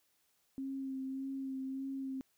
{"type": "tone with vibrato", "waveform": "sine", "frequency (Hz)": 267.4, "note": "C4", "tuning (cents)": 38, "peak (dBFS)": -37, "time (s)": [0.58, 2.21], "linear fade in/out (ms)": 0, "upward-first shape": "sine", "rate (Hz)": 1.7, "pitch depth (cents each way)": 20, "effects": ["white hiss -75 dBFS RMS until 2.37 s"]}